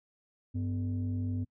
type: tone pair together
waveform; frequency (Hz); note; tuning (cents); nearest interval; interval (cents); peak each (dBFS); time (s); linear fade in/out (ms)
sine; 98.41 / 250; G2 / B3; +7 / +21; octave + major third; 1614; -30 / -34; 0.54-1.45; 20
effects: noise-tail reverb RT60 0.1 s tail -25 dB re dry + tanh soft clip ceiling -26 dBFS